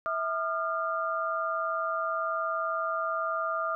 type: tone cluster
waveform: sine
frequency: 652 / 1210 / 1389 Hz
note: E5 / D#6 / F6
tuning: -19 / -49 / -10 cents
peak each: -33 / -30 / -34 dBFS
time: 0.06-3.75 s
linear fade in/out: 0 ms
effects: none